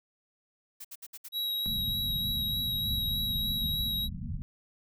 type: noise bursts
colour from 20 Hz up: blue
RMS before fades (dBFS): -43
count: 5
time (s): 0.8-1.287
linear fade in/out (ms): 10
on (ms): 47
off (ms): 63
type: tone with vibrato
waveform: square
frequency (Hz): 3853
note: B7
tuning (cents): -44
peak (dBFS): -30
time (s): 1.32-4.09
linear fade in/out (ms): 50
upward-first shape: sine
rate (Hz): 3.3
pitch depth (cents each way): 12
type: low-pass noise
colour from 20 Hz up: pink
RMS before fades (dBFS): -36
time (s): 1.66-4.42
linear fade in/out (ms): 0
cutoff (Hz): 240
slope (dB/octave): 96
effects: none